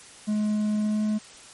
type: tone with pitch glide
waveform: triangle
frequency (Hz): 211.6 to 213.4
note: G#3 to G#3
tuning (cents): +33 to +47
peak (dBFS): -20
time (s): 0.27-1.19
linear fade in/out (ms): 20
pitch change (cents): +14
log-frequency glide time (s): 0.78-1.03
effects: white hiss -47 dBFS RMS until 1.53 s + MP3 48 kbps